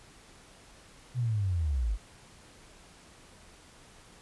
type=linear sweep; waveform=sine; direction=down; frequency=127.8 to 45.51 Hz; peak=-26 dBFS; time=1.14-1.98 s; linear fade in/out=50 ms; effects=pink hiss -55 dBFS RMS until 4.21 s + resampled to 24000 Hz